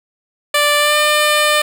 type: tone with pitch glide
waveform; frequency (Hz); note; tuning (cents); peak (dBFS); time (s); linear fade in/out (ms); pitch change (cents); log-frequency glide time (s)
10% pulse; 587.3 to 599.6; D5 to D5; 0 to +36; -3; 0.54-1.62; 5; +36; 0.78-0.97
effects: none